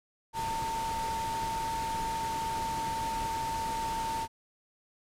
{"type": "tone in noise", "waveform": "sine", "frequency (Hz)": 900, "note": "A5", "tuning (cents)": 39, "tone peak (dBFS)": -31, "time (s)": [0.33, 4.28], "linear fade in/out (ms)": 50, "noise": "pink", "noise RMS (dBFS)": -39, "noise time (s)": [0.33, 4.28], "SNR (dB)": 5, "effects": ["low-pass 11000 Hz 12 dB/octave"]}